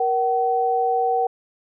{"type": "tone pair together", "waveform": "sine", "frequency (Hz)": [471.8, 759], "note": ["A#4", "F#5"], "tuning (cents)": [21, 44], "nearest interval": "minor sixth", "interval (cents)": 823, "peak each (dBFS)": [-22, -19], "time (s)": [0, 1.27], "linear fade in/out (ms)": 5, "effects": []}